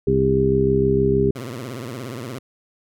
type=harmonic tone; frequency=66.5 Hz; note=C2; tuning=29 cents sharp; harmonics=1 / 2 / 3 / 4 / 5 / 6; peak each=-27 / -22 / -24 / -25 / -29 / -17 dBFS; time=0.07-1.31 s; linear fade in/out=5 ms
type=tone with vibrato; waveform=15% pulse; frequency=123.47 Hz; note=B2; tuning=in tune; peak=-23 dBFS; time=1.35-2.39 s; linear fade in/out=10 ms; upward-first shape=triangle; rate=17 Hz; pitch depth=230 cents each way
effects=none